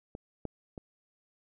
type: clicks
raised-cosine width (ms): 2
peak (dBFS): -27 / -22 / -28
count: 3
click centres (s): 0.151 / 0.453 / 0.778
effects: none